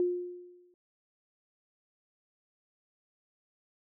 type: tone with exponential decay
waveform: sine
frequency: 355.8 Hz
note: F4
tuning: 32 cents sharp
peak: -23 dBFS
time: 0-0.74 s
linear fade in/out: 1 ms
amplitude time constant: 160 ms
effects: none